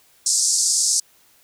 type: band-pass noise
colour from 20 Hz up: white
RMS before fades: -19 dBFS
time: 0.26-1 s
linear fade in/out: 5 ms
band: 4900 to 8900 Hz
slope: 48 dB/octave
effects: white hiss -56 dBFS RMS until 1.43 s